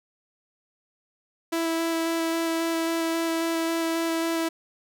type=tone with vibrato; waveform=sawtooth; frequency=329.6 Hz; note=E4; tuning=in tune; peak=-20 dBFS; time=1.52-4.49 s; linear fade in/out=10 ms; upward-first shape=square; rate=3.7 Hz; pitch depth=8 cents each way; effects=none